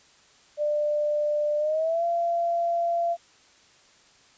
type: tone with pitch glide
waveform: sine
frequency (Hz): 595 to 683.5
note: D5 to F5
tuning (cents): +22 to -37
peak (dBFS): -22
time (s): 0.57-3.17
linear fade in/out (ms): 50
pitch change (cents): +241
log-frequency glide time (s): 1.58-2.04
effects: white hiss -57 dBFS RMS until 4.37 s + resampled to 16000 Hz